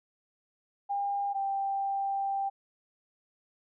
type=tone pair in turn; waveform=sine; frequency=803 / 787.4 Hz; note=G5 / G5; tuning=+41 / +8 cents; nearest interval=unison; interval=33 cents; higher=first; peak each=-28 dBFS; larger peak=neither; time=0.89-1.34 / 1.34-2.5 s; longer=second; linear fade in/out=20 ms; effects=none